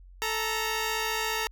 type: tone pair together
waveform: 10% pulse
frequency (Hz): 438.9 / 932.3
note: A4 / A#5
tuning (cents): -4 / 0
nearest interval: octave + minor second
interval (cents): 1304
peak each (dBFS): -22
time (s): 0.22-1.47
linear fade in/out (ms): 0
effects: added 45 Hz sine -47 dBFS peak until 1.51 s